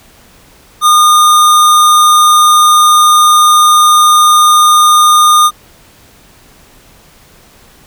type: tone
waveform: square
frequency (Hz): 1219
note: D#6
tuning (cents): -36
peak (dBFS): -4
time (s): 0.81-5.51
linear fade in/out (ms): 50
effects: pink hiss -42 dBFS RMS until 7.86 s